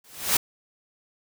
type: noise with exponential growth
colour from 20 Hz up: white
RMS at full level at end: -17 dBFS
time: 0.04-0.37 s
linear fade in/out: 5 ms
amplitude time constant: 71 ms
effects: none